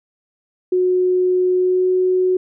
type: tone with pitch glide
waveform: sine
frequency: 365.5 to 368.7 Hz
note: F#4 to F#4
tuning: -21 to -6 cents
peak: -13 dBFS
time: 0.72-2.37 s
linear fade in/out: 5 ms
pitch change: +15 cents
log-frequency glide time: 1.56-1.88 s
effects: none